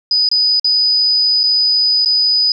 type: tone with dropouts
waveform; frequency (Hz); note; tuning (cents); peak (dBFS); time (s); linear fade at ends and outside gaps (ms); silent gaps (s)
sine; 4978; D#8; 0; -10; 0.11-2.52; 2; 0.289-0.314 / 0.597-0.644 / 1.433-1.437 / 2.049-2.058
effects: none